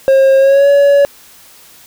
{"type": "tone with pitch glide", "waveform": "triangle", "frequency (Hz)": [537, 565.7], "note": ["C5", "C#5"], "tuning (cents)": [45, 35], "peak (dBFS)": -3, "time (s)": [0.08, 1.05], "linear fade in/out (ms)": 0, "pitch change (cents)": 90, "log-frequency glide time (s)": [0.38, 0.69], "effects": ["white hiss -41 dBFS RMS until 1.86 s"]}